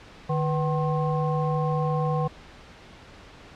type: harmonic tone with a mistuned harmonic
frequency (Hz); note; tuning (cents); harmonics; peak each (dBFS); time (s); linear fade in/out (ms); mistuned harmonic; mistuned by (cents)
152.4; D#3; -36; 1 / 3 / 5 / 7; -24 / -29 / -31 / -32; 0.29-2.28; 10; 3; +130
effects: pink hiss -47 dBFS RMS until 3.55 s + low-pass 4000 Hz 12 dB/octave